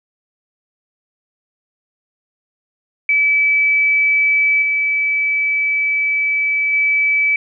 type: tone with level steps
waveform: sine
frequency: 2300 Hz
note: D7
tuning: 37 cents flat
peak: -11 / -14 / -12 dBFS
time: 3.09-7.36 s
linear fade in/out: 2 ms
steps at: 4.62 / 6.73 s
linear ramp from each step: 2 ms
effects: none

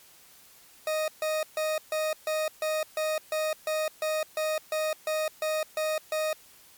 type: tone bursts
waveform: 40% pulse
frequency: 622.3 Hz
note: D#5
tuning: in tune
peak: -25 dBFS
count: 16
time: 0.87-6.33 s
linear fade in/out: 2 ms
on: 210 ms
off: 140 ms
effects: white hiss -55 dBFS RMS until 6.77 s + MP3 96 kbps

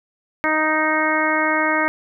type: harmonic tone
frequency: 311.1 Hz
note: D#4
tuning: in tune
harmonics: 1 / 2 / 3 / 4 / 5 / 6 / 7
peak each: -24 / -24 / -24 / -24 / -24 / -24 / -24 dBFS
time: 0.44-1.88 s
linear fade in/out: 0 ms
effects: none

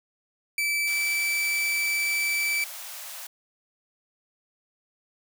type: tone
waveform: 40% pulse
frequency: 2317 Hz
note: D7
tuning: 24 cents flat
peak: -23 dBFS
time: 0.58-2.64 s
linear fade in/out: 2 ms
type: high-pass noise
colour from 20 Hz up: white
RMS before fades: -39 dBFS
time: 0.87-3.27 s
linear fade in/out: 5 ms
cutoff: 560 Hz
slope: 96 dB/octave
effects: none

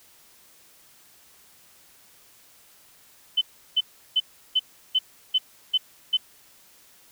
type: tone bursts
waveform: sine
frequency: 3040 Hz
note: F#7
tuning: 46 cents sharp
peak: -17 dBFS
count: 8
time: 3.37-6.172 s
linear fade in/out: 10 ms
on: 44 ms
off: 350 ms
effects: white hiss -55 dBFS RMS until 7.11 s

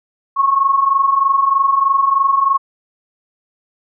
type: tone pair together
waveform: sine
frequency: 1074.8 / 1098 Hz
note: C6 / C#6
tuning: +46 / -17 cents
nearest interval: unison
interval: 37 cents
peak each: -17 / -12 dBFS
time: 0.36-2.58 s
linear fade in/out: 20 ms
effects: none

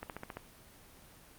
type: click train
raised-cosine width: 0.5 ms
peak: -25 dBFS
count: 6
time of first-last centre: 0.03-0.37 s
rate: 14.7 Hz
effects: pink hiss -57 dBFS RMS until 1.38 s + Opus 24 kbps

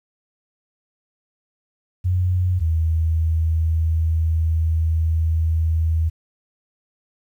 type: tone pair in turn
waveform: sine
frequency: 90.6 / 80.72 Hz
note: F#2 / E2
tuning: -36 / -36 cents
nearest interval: major second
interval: 200 cents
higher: first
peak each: -16 dBFS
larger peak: neither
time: 2.04-2.6 / 2.6-6.1 s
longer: second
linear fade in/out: 20 ms
effects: 9-bit

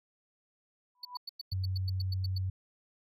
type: tone with exponential growth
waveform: sine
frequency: 987.8 Hz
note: B5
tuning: in tune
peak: -36 dBFS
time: 0.95-1.17 s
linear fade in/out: 2 ms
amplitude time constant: 47 ms
type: tone bursts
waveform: triangle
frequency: 4486 Hz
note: C#8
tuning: 20 cents sharp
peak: -36 dBFS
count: 12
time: 1.03-2.382 s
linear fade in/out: 5 ms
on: 21 ms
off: 100 ms
type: tone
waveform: sine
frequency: 93.9 Hz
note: F#2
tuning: 26 cents sharp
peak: -30 dBFS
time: 1.52-2.5 s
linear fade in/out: 5 ms
effects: none

